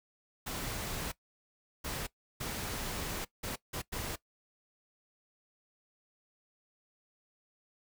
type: noise bursts at uneven times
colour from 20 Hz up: pink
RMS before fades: -38 dBFS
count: 6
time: 0.46-1.12 / 1.84-2.07 / 2.4-3.25 / 3.43-3.56 / 3.73-3.82 / 3.92-4.16 s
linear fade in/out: 10 ms
effects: noise-tail reverb RT60 0.1 s tail -19 dB re dry